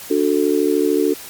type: chord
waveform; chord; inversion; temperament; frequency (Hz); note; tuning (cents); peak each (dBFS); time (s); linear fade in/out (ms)
sine; D major; none; just; 293.7 / 367.1 / 440.5; D4 / F#4 / A4; 0 / -14 / +2; -18; 0.1-1.14; 10
effects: white hiss -35 dBFS RMS until 1.29 s + MP3 96 kbps